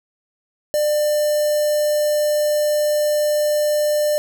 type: tone with notch filter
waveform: square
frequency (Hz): 597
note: D5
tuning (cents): +28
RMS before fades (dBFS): -18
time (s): 0.74-4.18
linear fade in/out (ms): 0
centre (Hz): 2300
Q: 0.52
effects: none